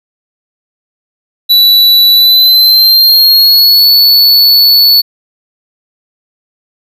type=tone with pitch glide; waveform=square; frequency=3951 to 4435 Hz; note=B7 to C#8; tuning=0 to 0 cents; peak=-3 dBFS; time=1.49-5.02 s; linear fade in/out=20 ms; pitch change=+200 cents; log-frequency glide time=2.14-3.88 s; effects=none